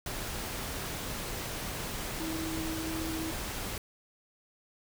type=tone in noise; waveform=sine; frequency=321.2 Hz; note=E4; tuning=45 cents flat; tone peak=-35 dBFS; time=2.2-3.31 s; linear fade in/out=2 ms; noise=pink; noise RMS=-37 dBFS; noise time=0.06-3.78 s; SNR=-1 dB; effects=none